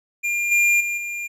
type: tone with level steps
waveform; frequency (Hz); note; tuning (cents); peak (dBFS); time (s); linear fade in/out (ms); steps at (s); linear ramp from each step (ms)
square; 2400; D7; +37; -21 / -15 / -23 / -27; 0.23-1.28; 20; 0.51 / 0.8 / 0.97; 10
effects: low-pass 11000 Hz 12 dB/octave